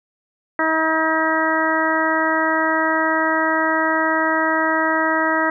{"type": "harmonic tone", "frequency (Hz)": 319, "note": "D#4", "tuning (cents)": 43, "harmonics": [1, 2, 3, 4, 5, 6], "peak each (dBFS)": [-23, -23, -23, -23, -23, -23], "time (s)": [0.59, 5.5], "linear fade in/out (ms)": 2, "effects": []}